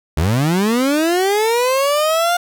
30% pulse linear sweep, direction up, 69.3 to 712 Hz, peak -11 dBFS, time 0.17-2.37 s, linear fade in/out 5 ms, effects none

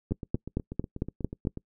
two click trains, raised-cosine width 3 ms, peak -14 / -23 dBFS, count 7 / 13, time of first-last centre 0.12-1.471 / 0.11-1.573 s, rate 4.44 / 8.2 Hz, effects noise-tail reverb RT60 0.1 s tail -24 dB re dry

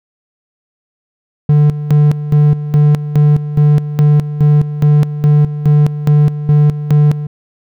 triangle tone with tremolo, 148.3 Hz, D3, 17 cents sharp, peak -3 dBFS, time 1.49-7.27 s, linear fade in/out 5 ms, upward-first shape square, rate 2.4 Hz, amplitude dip 75%, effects none

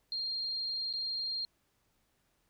sine tone with dropouts, 4208 Hz, C8, 9 cents sharp, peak -33 dBFS, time 0.12-1.45 s, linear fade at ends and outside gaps 1 ms, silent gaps 0.928-0.936 s, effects pink hiss -75 dBFS RMS until 2.49 s

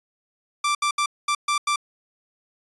sawtooth tone bursts at uneven times, 1174.7 Hz, D6, in tune, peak -16 dBFS, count 6, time 0.64-0.75 / 0.82-0.91 / 0.98-1.06 / 1.28-1.35 / 1.48-1.58 / 1.67-1.76 s, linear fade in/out 5 ms, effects resampled to 24000 Hz

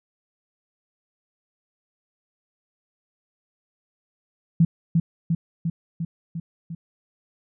sine tone with echo, 165.8 Hz, E3, 10 cents sharp, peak -12 dBFS, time 4.6-4.65 s, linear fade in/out 5 ms, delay 350 ms, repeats 6, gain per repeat -3 dB, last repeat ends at 6.75 s, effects none

